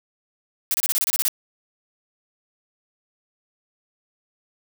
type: noise bursts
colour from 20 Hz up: blue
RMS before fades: -21 dBFS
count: 10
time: 0.71-1.281 s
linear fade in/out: 0 ms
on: 31 ms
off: 29 ms
effects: none